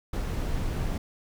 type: noise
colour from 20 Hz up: brown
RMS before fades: -29 dBFS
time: 0.13-0.98 s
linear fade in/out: 5 ms
effects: none